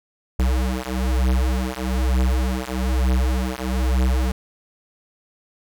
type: beating tone pair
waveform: square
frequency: 63 / 64.1 Hz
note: B1 / C2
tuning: +35 / -35 cents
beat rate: 1.1 Hz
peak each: -22 dBFS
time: 0.39-4.32 s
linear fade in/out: 5 ms
effects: none